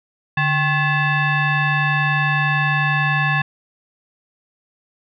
sine tone with frequency modulation, 784 Hz, G5, in tune, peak -15 dBFS, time 0.37-3.42 s, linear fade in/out 5 ms, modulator 931 Hz, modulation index 1.9, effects none

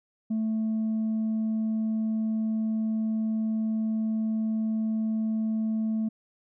triangle tone with tanh clipping, 220 Hz, A3, in tune, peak -25 dBFS, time 0.3-6.09 s, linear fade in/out 10 ms, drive 6 dB, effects none

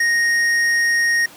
sine tone with hard clipping, 1864.7 Hz, A#6, in tune, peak -16 dBFS, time 0-1.26 s, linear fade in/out 5 ms, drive 9 dB, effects pink hiss -42 dBFS RMS until 1.36 s + high-pass 200 Hz 12 dB/octave

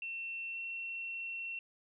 sine tone with pitch glide, 2700 to 2716 Hz, E7 to F7, +41 to -49 cents, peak -38 dBFS, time 0.02-1.59 s, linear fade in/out 2 ms, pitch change +10 cents, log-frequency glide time 0.51-0.59 s, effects none

